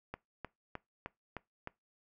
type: click train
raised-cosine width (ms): 0.5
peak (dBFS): -25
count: 6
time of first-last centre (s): 0.14-1.674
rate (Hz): 3.26
effects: noise-tail reverb RT60 0.2 s tail -22 dB re dry